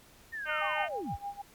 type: linear sweep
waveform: sine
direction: down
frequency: 1862 to 33.92 Hz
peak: -35 dBFS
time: 0.32-1.17 s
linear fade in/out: 20 ms
type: harmonic tone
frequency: 305.8 Hz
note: D#4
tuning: 30 cents flat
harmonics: 2 / 3 / 4 / 5 / 6 / 7 / 8 / 9 / 10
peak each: -37 / -41 / -38 / -37 / -38 / -38 / -42 / -41 / -43 dBFS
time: 0.45-0.89 s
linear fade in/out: 50 ms
type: tone with tremolo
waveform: sine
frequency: 806 Hz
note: G5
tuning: 48 cents sharp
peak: -33 dBFS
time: 0.61-1.42 s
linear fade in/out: 10 ms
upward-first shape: sine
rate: 6.4 Hz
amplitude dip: 90%
effects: pink hiss -58 dBFS RMS until 1.54 s + MP3 96 kbps